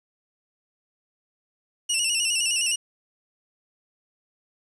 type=tone with vibrato; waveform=15% pulse; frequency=2794 Hz; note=F7; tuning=in tune; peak=-14 dBFS; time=1.89-2.76 s; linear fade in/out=10 ms; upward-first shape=square; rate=9.7 Hz; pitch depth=62 cents each way; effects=resampled to 24000 Hz + 9-bit